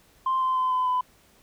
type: tone with pitch steps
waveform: sine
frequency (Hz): 1046.5 / 1035.7 / 1025 / 1014.4 / 1003.9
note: C6 / C6 / C6 / B5 / B5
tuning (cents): 0 / -18 / -36 / +46 / +28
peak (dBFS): -20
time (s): 0.26-1.01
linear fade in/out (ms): 5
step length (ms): 150
effects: tanh soft clip ceiling -18 dBFS + pink hiss -59 dBFS RMS until 1.42 s